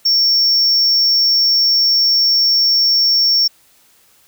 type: tone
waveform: triangle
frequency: 5470 Hz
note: F8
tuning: 37 cents flat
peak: -9 dBFS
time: 0.05-3.48 s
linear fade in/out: 10 ms
effects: white hiss -52 dBFS RMS until 4.27 s